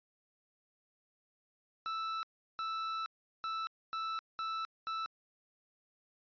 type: tone bursts at uneven times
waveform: 45% pulse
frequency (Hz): 1318.5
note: E6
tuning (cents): 0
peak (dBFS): -35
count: 6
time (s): 1.86-2.23 / 2.59-3.06 / 3.44-3.67 / 3.93-4.19 / 4.39-4.65 / 4.87-5.06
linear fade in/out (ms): 0
effects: resampled to 11025 Hz